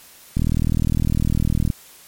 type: click train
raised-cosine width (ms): 5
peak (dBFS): -7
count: 54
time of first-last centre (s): 0.37-1.702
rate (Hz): 39.8
effects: white hiss -46 dBFS RMS until 2.07 s + MP3 64 kbps